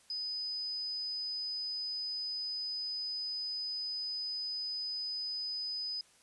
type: tone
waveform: sine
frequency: 5000 Hz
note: D#8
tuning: 8 cents sharp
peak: -35 dBFS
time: 0.1-6.01 s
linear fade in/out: 2 ms
effects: white hiss -64 dBFS RMS until 6.22 s + resampled to 24000 Hz